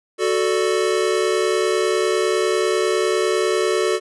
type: chord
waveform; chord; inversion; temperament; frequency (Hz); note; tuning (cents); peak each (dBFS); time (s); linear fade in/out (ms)
square; D major; first; equal; 370 / 440 / 587.3; F#4 / A4 / D5; 0 / 0 / 0; -21 / -21 / -26; 0.18-4; 50
effects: resampled to 24000 Hz